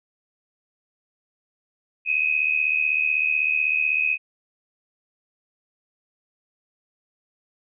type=tone pair together; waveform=sine; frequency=2494 / 2570 Hz; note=D#7 / E7; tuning=+3 / -45 cents; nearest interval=minor second; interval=52 cents; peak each=-22 dBFS; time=2.05-4.18 s; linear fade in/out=50 ms; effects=none